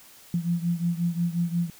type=beating tone pair; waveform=sine; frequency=170 / 175.6 Hz; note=F3 / F3; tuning=-46 / +10 cents; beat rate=5.6 Hz; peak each=-25 / -28 dBFS; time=0.34-1.7 s; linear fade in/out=2 ms; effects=white hiss -51 dBFS RMS until 1.79 s